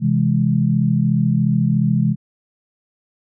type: chord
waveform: sine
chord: C augmented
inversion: none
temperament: equal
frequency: 130.81 / 164.81 / 207.7 Hz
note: C3 / E3 / G#3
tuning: 0 / 0 / 0 cents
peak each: -18 dBFS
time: 0-2.16 s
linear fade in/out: 50 ms
effects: none